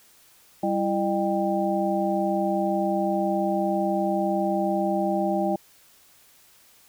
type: tone cluster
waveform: sine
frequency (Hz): 196.6 / 334.6 / 607 / 789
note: G3 / E4 / D#5 / G5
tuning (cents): +5 / +26 / -43 / +11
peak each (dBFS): -27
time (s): 0.63-5.56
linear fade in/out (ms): 5
effects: white hiss -56 dBFS RMS until 6.88 s